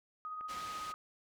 sine tone with tremolo, 1250 Hz, D#6, 8 cents sharp, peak -38 dBFS, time 0.25-0.94 s, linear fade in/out 0 ms, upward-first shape triangle, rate 16 Hz, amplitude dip 40%
clicks, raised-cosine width 0.5 ms, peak -38 dBFS, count 2, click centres 0.41 / 0.575 s
white low-pass noise, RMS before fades -49 dBFS, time 0.48-0.93 s, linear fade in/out 20 ms, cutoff 4700 Hz, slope 12 dB/octave
effects none

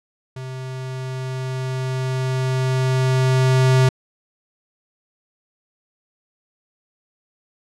square tone with level ramp, 130.1 Hz, C3, 9 cents flat, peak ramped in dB -30 to -12 dBFS, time 0.36-3.89 s, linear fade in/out 5 ms, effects low-pass 8000 Hz 12 dB/octave

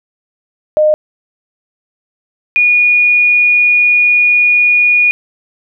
sine tone pair in turn, 612 / 2448 Hz, D#5 / D#7, -29 / -29 cents, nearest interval 2 octaves, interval 2400 cents, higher second, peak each -6 dBFS, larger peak neither, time 0.77-0.94 / 2.56-5.11 s, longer second, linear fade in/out 0 ms, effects none

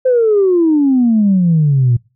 sine exponential sweep, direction down, 523.3 to 116.3 Hz, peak -7 dBFS, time 0.05-1.97 s, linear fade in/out 10 ms, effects noise-tail reverb RT60 0.3 s tail -24 dB re dry + tanh soft clip ceiling -4 dBFS

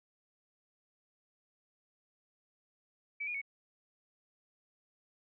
sine tone with pitch steps, 2296 / 2436 / 2221 Hz, D7 / D#7 / C#7, -40 / -37 / +3 cents, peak -35 dBFS, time 3.2-3.416 s, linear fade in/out 10 ms, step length 72 ms, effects none

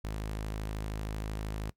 sawtooth tone, 52.9 Hz, G#1, 33 cents sharp, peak -30 dBFS, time 0.04-1.7 s, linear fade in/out 5 ms, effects noise-tail reverb RT60 0.1 s tail -20 dB re dry + MP3 96 kbps

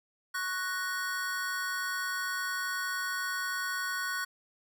square chord, F# major, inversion second, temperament equal, 1108.7 / 1480 / 1864.7 Hz, C#6 / F#6 / A#6, 0 / 0 / 0 cents, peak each -39 / -34 / -40 dBFS, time 0.34-4.25 s, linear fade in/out 10 ms, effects none

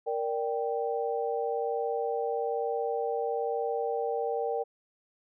sine chord, G minor, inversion first, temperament equal, 466.2 / 587.3 / 784 Hz, Bb4 / D5 / G5, 0 / 0 / 0 cents, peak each -30 / -35 / -33 dBFS, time 0.06-4.64 s, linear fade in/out 20 ms, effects none

